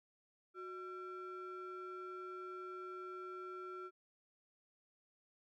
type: ring-modulated tone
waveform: triangle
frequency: 493.9 Hz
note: B4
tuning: in tune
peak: -40 dBFS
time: 0.54-3.91 s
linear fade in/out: 50 ms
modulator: 861 Hz
effects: none